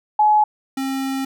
sine / square tone pair in turn, 848 / 268.3 Hz, G#5 / C4, +36 / +44 cents, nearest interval octave + minor sixth, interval 1992 cents, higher first, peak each -11 / -22 dBFS, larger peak first, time 0.19-0.44 / 0.77-1.25 s, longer second, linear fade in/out 5 ms, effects none

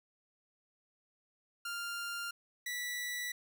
sawtooth tone pair in turn, 1396.9 / 1959.3 Hz, F6 / B6, 0 / -14 cents, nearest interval tritone, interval 586 cents, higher second, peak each -34 / -33 dBFS, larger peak second, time 1.65-2.31 / 2.66-3.32 s, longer neither, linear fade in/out 5 ms, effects none

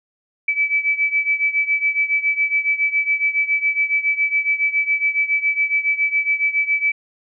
sine beating tone pair, 2300 / 2307.2 Hz, D7 / D7, -37 / -31 cents, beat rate 7.2 Hz, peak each -18 / -21 dBFS, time 0.48-6.92 s, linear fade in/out 5 ms, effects none

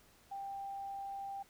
sine tone, 790 Hz, G5, 13 cents sharp, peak -40 dBFS, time 0.31-1.43 s, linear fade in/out 10 ms, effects pink hiss -65 dBFS RMS until 1.49 s

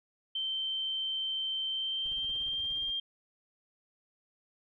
sine tone with pitch glide, 3113 to 3195 Hz, G7 to G7, -13 to +32 cents, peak -31 dBFS, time 0.35-3 s, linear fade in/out 5 ms, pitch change +45 cents, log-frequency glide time 1.69-2.84 s
brown noise with tremolo, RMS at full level -50 dBFS, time 2.05-2.92 s, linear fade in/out 5 ms, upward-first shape sine, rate 17 Hz, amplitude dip 85%
effects none

